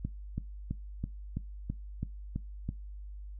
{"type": "click train", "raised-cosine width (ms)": 5, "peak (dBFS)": -21, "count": 9, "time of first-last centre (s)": [0.05, 2.69], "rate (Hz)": 3.03, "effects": ["noise-tail reverb RT60 0.2 s tail -20 dB re dry", "added 50 Hz sine -41 dBFS peak until 3.39 s"]}